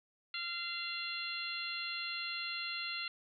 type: harmonic tone with a mistuned harmonic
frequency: 690 Hz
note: F5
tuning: 21 cents flat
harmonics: 2 / 3 / 4 / 5 / 6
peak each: -45 / -44 / -42 / -46 / -42 dBFS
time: 0.34-3.08 s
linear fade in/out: 2 ms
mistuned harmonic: 5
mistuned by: -15 cents
effects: none